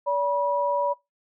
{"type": "tone pair together", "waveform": "sine", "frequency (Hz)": [573.8, 970], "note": ["D5", "B5"], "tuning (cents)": [-40, -31], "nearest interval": "major sixth", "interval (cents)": 909, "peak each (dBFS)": -24, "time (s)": [0.06, 0.94], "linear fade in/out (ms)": 20, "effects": ["noise-tail reverb RT60 0.2 s tail -22 dB re dry"]}